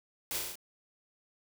white noise with echo, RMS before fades -36 dBFS, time 0.31-0.38 s, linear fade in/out 0 ms, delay 35 ms, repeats 5, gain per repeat -2 dB, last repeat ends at 0.555 s, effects none

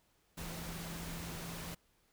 sine tone in noise, 167.6 Hz, E3, 29 cents sharp, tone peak -46 dBFS, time 0.37-1.75 s, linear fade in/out 10 ms, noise pink, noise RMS -45 dBFS, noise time 0.37-1.75 s, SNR -4 dB, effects pink hiss -73 dBFS RMS until 2.12 s

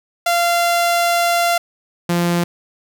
sawtooth tone pair in turn, 690 / 173.05 Hz, F5 / F3, -21 / -16 cents, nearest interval 2 octaves, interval 2395 cents, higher first, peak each -10 / -11 dBFS, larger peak first, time 0.26-1.58 / 2.09-2.44 s, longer first, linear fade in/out 5 ms, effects none

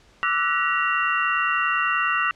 sine tone cluster, 1167 / 1324 / 1474 / 1916 / 2759 Hz, D6 / E6 / F#6 / A#6 / F7, -11 / +7 / -7 / +47 / -22 cents, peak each -26 dBFS, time 0.23-2.31 s, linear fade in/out 0 ms, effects pink hiss -55 dBFS RMS until 2.35 s + low-pass 6000 Hz 12 dB/octave

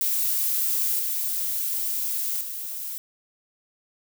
violet noise with level steps, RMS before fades -24 / -27 / -33 dBFS, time 0.01-2.98 s, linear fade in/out 0 ms, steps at 0.99 / 2.41 s, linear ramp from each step 2 ms, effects none

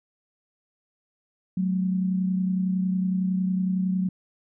sine tone pair together, 185 / 215.9 Hz, F#3 / A3, 0 / -33 cents, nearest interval minor third, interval 267 cents, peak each -22 / -32 dBFS, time 1.57-4.09 s, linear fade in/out 5 ms, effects none

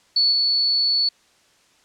sine tone with level steps, 4435 Hz, C#8, in tune, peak -14 / -16 dBFS, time 0.16-1.09 s, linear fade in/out 5 ms, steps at 0.31 s, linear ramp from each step 20 ms, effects white hiss -58 dBFS RMS until 1.84 s + low-pass 7000 Hz 12 dB/octave

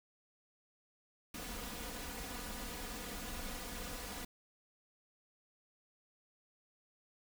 pink noise with comb filter, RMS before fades -44 dBFS, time 1.34-4.25 s, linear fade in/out 5 ms, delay 4.1 ms, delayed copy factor +0.75, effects none

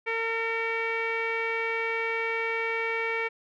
sawtooth tone with low-pass filter, 455 Hz, A#4, 42 cents flat, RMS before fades -29 dBFS, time 0.06-3.29 s, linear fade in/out 20 ms, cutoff 2200 Hz, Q 7, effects none

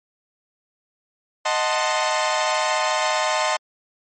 sawtooth chord, D# diminished seventh, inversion none, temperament equal with one note detuned, 622.3 / 740 / 885.6 / 1046.5 Hz, D#5 / F#5 / A5 / C6, 0 / 0 / +11 / 0 cents, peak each -20 / -23 / -21 / -21 dBFS, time 1.45-3.57 s, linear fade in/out 10 ms, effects MP3 32 kbps

